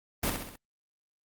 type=noise with echo; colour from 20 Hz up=pink; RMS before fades=-28 dBFS; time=0.23-0.3 s; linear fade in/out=5 ms; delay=65 ms; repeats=4; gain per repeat=-5 dB; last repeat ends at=0.56 s; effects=Opus 32 kbps